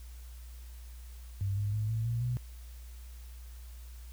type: tone with pitch steps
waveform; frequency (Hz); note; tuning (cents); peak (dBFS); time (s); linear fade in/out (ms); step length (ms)
sine; 98 / 102.52 / 107.24 / 112.18 / 117.35 / 122.76; G2 / G#2 / A2 / A2 / A#2 / B2; 0 / -22 / -44 / +34 / +12 / -10; -29; 1.41-2.37; 0; 160
effects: added 60 Hz sine -44 dBFS peak until 4.12 s + white hiss -59 dBFS RMS until 4.12 s